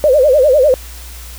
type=tone with vibrato; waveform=sine; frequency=554 Hz; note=C#5; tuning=1 cent flat; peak=-6 dBFS; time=0.04-0.74 s; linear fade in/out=0 ms; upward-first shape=sine; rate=10 Hz; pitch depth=190 cents each way; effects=added 60 Hz sine -30 dBFS peak until 1.38 s + white hiss -35 dBFS RMS until 1.38 s